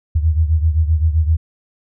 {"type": "beating tone pair", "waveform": "sine", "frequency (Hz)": [77.78, 85.48], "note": ["D#2", "F2"], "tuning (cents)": [0, -37], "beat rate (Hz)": 7.7, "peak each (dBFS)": [-13, -18], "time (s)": [0.15, 1.37], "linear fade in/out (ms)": 10, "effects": []}